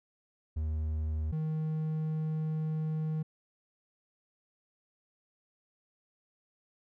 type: tone pair in turn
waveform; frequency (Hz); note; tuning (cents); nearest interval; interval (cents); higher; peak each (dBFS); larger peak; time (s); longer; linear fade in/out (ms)
triangle; 77.78 / 156.6; D#2 / D#3; 0 / +11; octave; 1211; second; -28; neither; 0.56-1.32 / 1.32-3.23; second; 10
effects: none